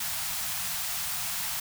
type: band-stop noise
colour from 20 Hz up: white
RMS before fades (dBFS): -32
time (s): 0-1.6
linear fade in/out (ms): 5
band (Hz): 210 to 640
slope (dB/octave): 96
effects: none